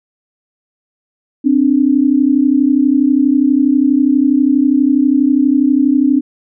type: tone pair together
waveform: sine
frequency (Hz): 261.4 / 293.7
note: C4 / D4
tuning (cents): -1 / 0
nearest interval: major second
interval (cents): 201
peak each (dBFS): -11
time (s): 1.44-6.21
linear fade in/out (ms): 20
effects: none